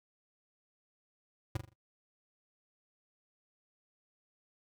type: tone with echo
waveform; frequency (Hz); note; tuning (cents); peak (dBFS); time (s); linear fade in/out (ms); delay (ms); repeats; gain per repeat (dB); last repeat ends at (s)
square; 110; A2; 0; -31; 1.55-1.57; 5; 41; 4; -8; 1.734
effects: noise-tail reverb RT60 0.1 s tail -18 dB re dry